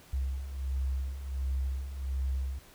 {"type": "beating tone pair", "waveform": "sine", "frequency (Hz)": [65.41, 66.81], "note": ["C2", "C2"], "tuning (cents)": [0, 37], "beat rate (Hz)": 1.4, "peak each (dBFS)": [-37, -31], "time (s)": [0.13, 2.59], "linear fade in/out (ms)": 5, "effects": ["pink hiss -56 dBFS RMS until 2.74 s"]}